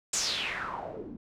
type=noise with low-pass filter sweep; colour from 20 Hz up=white; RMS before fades=-34 dBFS; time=0.13-1.17 s; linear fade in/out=5 ms; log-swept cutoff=7700 to 240 Hz; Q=4.3; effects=none